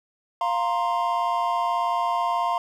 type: chord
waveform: triangle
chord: F suspended fourth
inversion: none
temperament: equal with one note detuned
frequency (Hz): 698.5 / 932.3 / 1050.7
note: F5 / Bb5 / C6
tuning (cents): 0 / 0 / +7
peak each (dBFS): -24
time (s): 0.41-2.58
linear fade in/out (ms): 2
effects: none